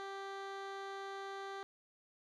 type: tone with low-pass filter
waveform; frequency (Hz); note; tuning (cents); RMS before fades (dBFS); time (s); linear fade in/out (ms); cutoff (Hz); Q
15% pulse; 392; G4; 0; -45; 0-1.63; 0; 4200; 0.72
effects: none